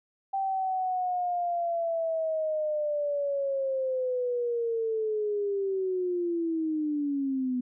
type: linear sweep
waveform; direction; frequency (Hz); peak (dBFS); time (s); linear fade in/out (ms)
sine; down; 782 to 246.9; -26; 0.33-7.61; 10
effects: none